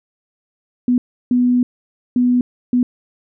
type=tone bursts at uneven times; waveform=sine; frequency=246.9 Hz; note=B3; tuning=in tune; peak=-11 dBFS; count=4; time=0.88-0.98 / 1.31-1.63 / 2.16-2.41 / 2.73-2.83 s; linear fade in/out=2 ms; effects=none